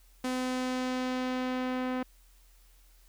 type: tone with low-pass filter sweep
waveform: sawtooth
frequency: 254.8 Hz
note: C4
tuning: 46 cents flat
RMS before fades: -32 dBFS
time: 0.24-2.03 s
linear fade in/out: 5 ms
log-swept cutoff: 11000 to 2200 Hz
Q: 0.77
effects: added 42 Hz sine -57 dBFS peak until 3.08 s + white hiss -65 dBFS RMS until 3.08 s